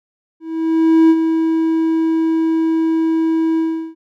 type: tone with ADSR envelope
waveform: triangle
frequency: 324 Hz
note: E4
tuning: 30 cents flat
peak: -4 dBFS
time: 0.4-3.95 s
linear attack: 700 ms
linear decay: 49 ms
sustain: -7 dB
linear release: 370 ms
effects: none